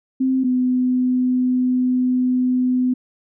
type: tone pair in turn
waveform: sine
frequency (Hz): 261.6 / 252.5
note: C4 / B3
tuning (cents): 0 / +39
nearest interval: minor second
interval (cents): 61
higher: first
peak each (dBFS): -15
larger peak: neither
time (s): 0.2-0.44 / 0.44-2.94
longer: second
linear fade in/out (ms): 10
effects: none